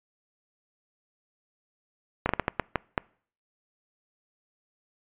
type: slowing click train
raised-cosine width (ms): 0.5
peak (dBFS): -8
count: 8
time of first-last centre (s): 2.26-2.978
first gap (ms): 32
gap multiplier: 1.38
effects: noise-tail reverb RT60 0.5 s tail -25 dB re dry + resampled to 8000 Hz